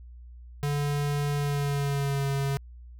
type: tone with pitch glide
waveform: square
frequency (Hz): 144.7 to 138.57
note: D3 to C#3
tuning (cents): -25 to 0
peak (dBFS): -26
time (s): 0.63-2.57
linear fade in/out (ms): 0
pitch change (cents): -75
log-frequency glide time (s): 1.35-2.27
effects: added 60 Hz sine -43 dBFS peak until 2.99 s